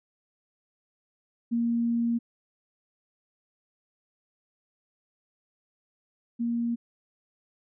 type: tone pair in turn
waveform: sine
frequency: 234.1 / 235 Hz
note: A#3 / A#3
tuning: +8 / +14 cents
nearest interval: unison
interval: 6 cents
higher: second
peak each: -23 / -25 dBFS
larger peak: first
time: 1.51-2.19 / 6.39-6.76 s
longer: first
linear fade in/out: 20 ms
effects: none